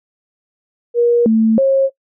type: tone with pitch steps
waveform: sine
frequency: 475.7 / 222.2 / 540 Hz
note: A#4 / A3 / C#5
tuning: +35 / +17 / -45 cents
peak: -9 dBFS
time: 0.94-1.9 s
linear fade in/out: 50 ms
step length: 320 ms
effects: noise-tail reverb RT60 0.1 s tail -23 dB re dry